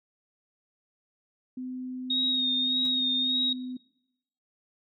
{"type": "tone with pitch glide", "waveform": "sine", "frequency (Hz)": [254.7, 252.9], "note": ["C4", "B3"], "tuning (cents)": [-46, 41], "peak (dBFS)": -33, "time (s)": [1.57, 3.77], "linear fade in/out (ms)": 5, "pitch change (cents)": -13, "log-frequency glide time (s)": [2.36, 2.42]}
{"type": "tone with vibrato", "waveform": "sine", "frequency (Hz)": 3729, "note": "A#7", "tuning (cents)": 0, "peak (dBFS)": -24, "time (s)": [2.1, 3.53], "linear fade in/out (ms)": 5, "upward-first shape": "sine", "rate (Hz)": 1.7, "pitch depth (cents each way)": 36}
{"type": "noise with exponential decay", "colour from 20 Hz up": "pink", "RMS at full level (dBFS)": -44, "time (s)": [2.85, 2.94], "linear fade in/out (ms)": 0, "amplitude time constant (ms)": 19}
{"effects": ["noise-tail reverb RT60 0.9 s tail -22 dB re dry"]}